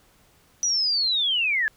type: linear sweep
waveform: sine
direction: down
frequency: 5920 to 1661.2 Hz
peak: -20 dBFS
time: 0.63-1.68 s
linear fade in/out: 0 ms
effects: pink hiss -59 dBFS RMS until 1.76 s